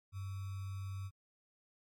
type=tone with sample-and-hold; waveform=sine; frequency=96.7 Hz; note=G2; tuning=23 cents flat; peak=-39 dBFS; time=0.12-1.11 s; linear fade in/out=50 ms; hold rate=1225 Hz; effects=MP3 64 kbps